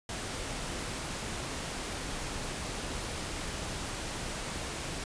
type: noise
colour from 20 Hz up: pink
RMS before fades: -37 dBFS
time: 0.09-5.04 s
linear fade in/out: 2 ms
effects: resampled to 22050 Hz